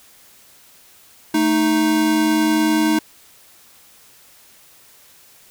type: tone pair together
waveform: square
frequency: 220.9 / 311.1 Hz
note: A3 / D#4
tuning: +7 / 0 cents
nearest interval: tritone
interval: 593 cents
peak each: -22 / -16 dBFS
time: 1.34-2.99 s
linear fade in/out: 5 ms
effects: white hiss -49 dBFS RMS until 5.5 s